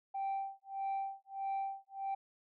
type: tone with tremolo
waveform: sine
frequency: 782 Hz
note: G5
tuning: 4 cents flat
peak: -31 dBFS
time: 0.14-2.15 s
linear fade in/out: 10 ms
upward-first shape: sine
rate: 1.6 Hz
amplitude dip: 100%
effects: tanh soft clip ceiling -32 dBFS